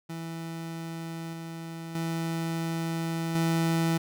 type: tone with level steps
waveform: 30% pulse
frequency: 164.81 Hz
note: E3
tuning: in tune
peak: -32 / -34 / -26 / -21 dBFS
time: 0.09-3.98 s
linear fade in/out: 10 ms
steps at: 1.33 / 1.95 / 3.35 s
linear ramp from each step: 2 ms
effects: none